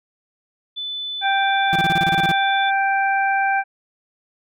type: tone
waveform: sine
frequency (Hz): 3500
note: A7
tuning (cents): -10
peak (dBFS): -25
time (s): 0.76-2.71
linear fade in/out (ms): 20
type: harmonic tone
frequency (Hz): 784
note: G5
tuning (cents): 0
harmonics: 1 / 2 / 3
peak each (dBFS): -18 / -21 / -27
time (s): 1.21-3.64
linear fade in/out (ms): 50
type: tone bursts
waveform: 35% pulse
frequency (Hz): 168.4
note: E3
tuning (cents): +37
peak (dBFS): -19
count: 11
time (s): 1.73-2.315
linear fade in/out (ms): 0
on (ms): 25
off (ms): 31
effects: none